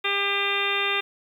harmonic tone with a mistuned harmonic, 400 Hz, G4, 35 cents sharp, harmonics 1 / 2 / 3 / 4 / 5 / 6 / 7 / 8 / 9, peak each -31 / -35 / -30 / -33 / -30 / -29 / -30 / -35 / -29 dBFS, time 0.04-1.01 s, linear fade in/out 10 ms, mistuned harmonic 7, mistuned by -29 cents, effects 9-bit

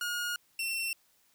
sawtooth tone pair in turn, 1433 / 2705 Hz, F6 / E7, +44 / +44 cents, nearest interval major seventh, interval 1100 cents, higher second, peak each -28 dBFS, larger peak neither, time 0.01-0.36 / 0.59-0.93 s, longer first, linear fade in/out 2 ms, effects white hiss -68 dBFS RMS until 1.34 s

